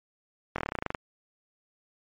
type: slowing click train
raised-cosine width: 0.5 ms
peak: -14 dBFS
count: 13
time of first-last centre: 0.56-0.948 s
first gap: 23 ms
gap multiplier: 1.06
effects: MP3 64 kbps